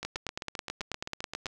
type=two click trains; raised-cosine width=0.2 ms; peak=-19 / -16 dBFS; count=12 / 14; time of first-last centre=0.03-1.466 / 0.05-1.458 s; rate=7.66 / 9.23 Hz; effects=none